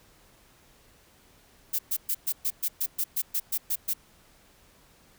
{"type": "noise bursts", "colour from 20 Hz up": "violet", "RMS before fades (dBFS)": -27, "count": 13, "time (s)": [1.73, 3.937], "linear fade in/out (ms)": 10, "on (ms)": 59, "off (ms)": 120, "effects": ["pink hiss -59 dBFS RMS until 5.18 s"]}